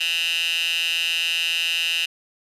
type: tone with high-pass filter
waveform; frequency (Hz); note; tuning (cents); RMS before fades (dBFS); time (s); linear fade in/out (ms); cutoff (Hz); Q
15% pulse; 167.3; E3; +26; -23; 0-2.06; 10; 2800; 7.1
effects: resampled to 32000 Hz